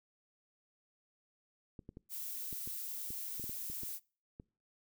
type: clicks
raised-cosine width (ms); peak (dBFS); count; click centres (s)
3; -35; 12; 1.792 / 1.891 / 1.971 / 2.528 / 2.675 / 3.105 / 3.397 / 3.441 / 3.495 / 3.7 / 3.834 / 4.399
type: noise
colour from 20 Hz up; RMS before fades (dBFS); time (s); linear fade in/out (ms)
violet; -42; 2.09-4; 50
effects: noise-tail reverb RT60 0.4 s tail -25 dB re dry